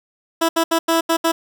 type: tone bursts at uneven times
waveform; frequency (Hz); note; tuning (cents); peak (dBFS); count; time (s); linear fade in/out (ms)
15% pulse; 329.6; E4; 0; -8; 6; 0.41-0.49 / 0.56-0.64 / 0.71-0.79 / 0.88-1.01 / 1.09-1.17 / 1.24-1.32; 10
effects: none